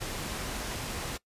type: low-pass noise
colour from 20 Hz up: pink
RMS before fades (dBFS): -36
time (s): 0-1.18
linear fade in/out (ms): 20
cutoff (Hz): 12000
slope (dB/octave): 12
effects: noise-tail reverb RT60 0.1 s tail -20 dB re dry + resampled to 32000 Hz